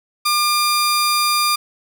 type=tone pair together; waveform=sawtooth; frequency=1200 / 2400 Hz; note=D6 / D7; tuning=+37 / +37 cents; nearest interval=octave; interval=1200 cents; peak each=-13 dBFS; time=0.25-1.56 s; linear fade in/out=10 ms; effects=none